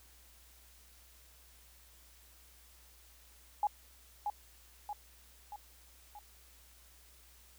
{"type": "tone with echo", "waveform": "sine", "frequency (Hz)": 830.6, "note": "G#5", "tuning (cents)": 0, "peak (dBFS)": -27, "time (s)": [3.63, 3.67], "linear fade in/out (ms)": 2, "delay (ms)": 630, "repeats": 4, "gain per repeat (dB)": -5, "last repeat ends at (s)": 6.19, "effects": ["added 60 Hz sine -62 dBFS peak until 7.58 s", "white hiss -62 dBFS RMS until 7.58 s"]}